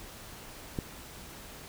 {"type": "click", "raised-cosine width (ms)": 3, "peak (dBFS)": -18, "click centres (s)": 0.788, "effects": ["pink hiss -47 dBFS RMS until 1.68 s"]}